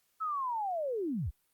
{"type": "linear sweep", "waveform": "sine", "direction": "down", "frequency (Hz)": [1318.5, 45.92], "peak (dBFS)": -31, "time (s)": [0.2, 1.31], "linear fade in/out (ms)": 20, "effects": ["white hiss -74 dBFS RMS until 1.53 s", "Opus 48 kbps"]}